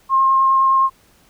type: tone with vibrato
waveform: sine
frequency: 1068 Hz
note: C6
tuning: 35 cents sharp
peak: -11 dBFS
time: 0.09-0.9 s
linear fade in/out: 50 ms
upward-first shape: sine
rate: 9.7 Hz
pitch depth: 9 cents each way
effects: pink hiss -54 dBFS RMS until 1.29 s